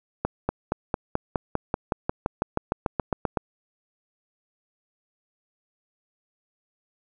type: accelerating click train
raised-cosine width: 1 ms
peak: -9 dBFS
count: 19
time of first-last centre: 0.25-3.372 s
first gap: 240 ms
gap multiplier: 0.96
effects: none